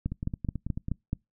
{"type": "two click trains", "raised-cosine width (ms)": 5, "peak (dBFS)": [-16, -20], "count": [6, 8], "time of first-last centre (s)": [[0.06, 1.131], [0.12, 0.884]], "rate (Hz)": [4.67, 9.16], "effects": ["noise-tail reverb RT60 0.2 s tail -26 dB re dry"]}